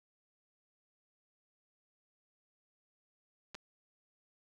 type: clicks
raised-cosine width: 0.2 ms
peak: -28 dBFS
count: 2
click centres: 3.546 / 3.551 s
effects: none